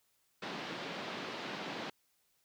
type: band-pass noise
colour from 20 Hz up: pink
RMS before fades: -42 dBFS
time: 0.42-1.9 s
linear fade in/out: 5 ms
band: 180 to 4400 Hz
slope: 24 dB/octave
effects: white hiss -75 dBFS RMS until 2.44 s